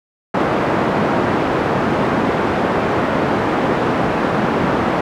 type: band-pass noise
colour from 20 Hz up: pink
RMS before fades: -17 dBFS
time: 0.34-5.01 s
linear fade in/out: 5 ms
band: 180 to 1300 Hz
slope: 12 dB/octave
effects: none